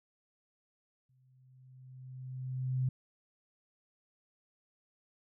sine tone with exponential growth, 129.1 Hz, C3, 23 cents flat, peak -27 dBFS, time 1.09-2.89 s, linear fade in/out 5 ms, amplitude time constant 390 ms, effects none

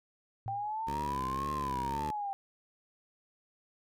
sine tone with exponential decay, 112.5 Hz, A2, 39 cents sharp, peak -35 dBFS, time 0.46-0.74 s, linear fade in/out 0 ms, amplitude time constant 59 ms
sine linear two-way sweep, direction up then down, 780 to 1089 to 780 Hz, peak -33 dBFS, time 0.48-2.33 s, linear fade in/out 0 ms, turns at 1.44 s
10% pulse tone with vibrato, 69.3 Hz, C#2, in tune, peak -29 dBFS, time 0.87-2.11 s, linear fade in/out 5 ms, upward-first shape triangle, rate 1.9 Hz, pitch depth 140 cents each way
effects none

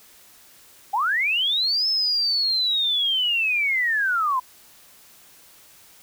sine linear two-way sweep, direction up then down, 753 to 5274 to 984 Hz, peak -19 dBFS, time 0.93-4.4 s, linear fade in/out 10 ms, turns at 1.88 s, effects white hiss -51 dBFS RMS until 6.02 s

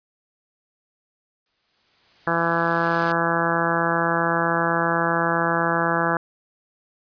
white noise with exponential growth, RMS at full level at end -31 dBFS, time 1.46-3.12 s, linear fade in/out 2 ms, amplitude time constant 360 ms
harmonic tone, 167.8 Hz, E3, 31 cents sharp, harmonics 1 / 2 / 3 / 4 / 5 / 6 / 7 / 8 / 9 / 10, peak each -28 / -28 / -28 / -28 / -28 / -28 / -28 / -28 / -28 / -28 dBFS, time 2.27-6.17 s, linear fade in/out 2 ms
effects resampled to 11025 Hz

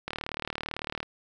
click train, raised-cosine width 0.3 ms, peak -16 dBFS, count 37, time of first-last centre 0.08-1.03 s, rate 37.9 Hz, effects none

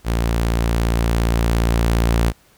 sawtooth tone with level ramp, 57.3 Hz, A#1, 29 cents flat, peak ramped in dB -13 to -10 dBFS, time 0.04-2.33 s, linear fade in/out 50 ms, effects pink hiss -54 dBFS RMS until 2.57 s

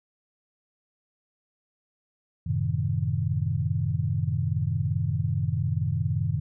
sine chord, F# diminished seventh, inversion none, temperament equal, 92.5 / 110 / 130.81 / 155.56 Hz, F#2 / A2 / C3 / Eb3, 0 / 0 / 0 / 0 cents, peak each -29 dBFS, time 2.46-6.4 s, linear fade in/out 10 ms, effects none

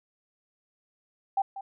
sine tone with echo, 784 Hz, G5, in tune, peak -22 dBFS, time 1.37-1.42 s, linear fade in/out 5 ms, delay 190 ms, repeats 1, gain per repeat -13 dB, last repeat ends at 1.61 s, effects none

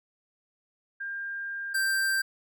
sine / square tone pair in turn, 1600 / 1573.4 Hz, G6 / G6, +35 / +6 cents, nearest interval unison, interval 29 cents, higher first, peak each -32 / -25 dBFS, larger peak second, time 1-1.74 / 1.74-2.22 s, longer first, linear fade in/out 10 ms, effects none

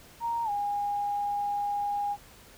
sine tone with pitch glide, 932.3 to 816.3 Hz, A#5 to G#5, 0 to -30 cents, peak -27 dBFS, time 0.2-2.17 s, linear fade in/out 50 ms, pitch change -230 cents, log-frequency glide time 0.44-0.5 s, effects pink hiss -53 dBFS RMS until 2.57 s

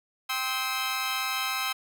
15% pulse chord, C major, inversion second, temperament equal with one note detuned, 784 / 1046.5 / 1288.4 Hz, G5 / C6 / E6, 0 / 0 / -40 cents, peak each -28 / -26 / -24 dBFS, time 0.29-1.73 s, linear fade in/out 10 ms, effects none

